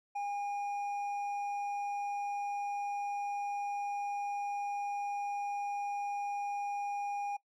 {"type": "tone with hard clipping", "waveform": "triangle", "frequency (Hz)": 812, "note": "G#5", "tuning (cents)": -39, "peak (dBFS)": -35, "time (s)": [0.15, 7.37], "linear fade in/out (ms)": 10, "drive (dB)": 8, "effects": ["noise-tail reverb RT60 0.1 s tail -20 dB re dry"]}